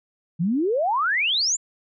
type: exponential sweep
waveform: sine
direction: up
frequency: 155.4 to 7459 Hz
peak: -19 dBFS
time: 0.39-1.57 s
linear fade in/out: 20 ms
effects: none